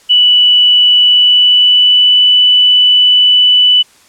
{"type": "tone with pitch glide", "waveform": "sine", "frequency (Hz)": [2960, 2981], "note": ["F#7", "F#7"], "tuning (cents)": [0, 12], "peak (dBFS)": -4, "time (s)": [0.09, 3.83], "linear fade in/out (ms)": 20, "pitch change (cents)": 12, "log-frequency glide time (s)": [1.02, 2.21], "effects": ["white hiss -45 dBFS RMS until 4.08 s", "low-pass 9000 Hz 12 dB/octave"]}